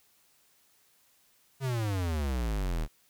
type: exponential sweep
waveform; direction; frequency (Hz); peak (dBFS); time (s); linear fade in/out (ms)
square; down; 138.59 to 36.71; -29; 1.6-2.88; 50
effects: white hiss -66 dBFS RMS until 3.09 s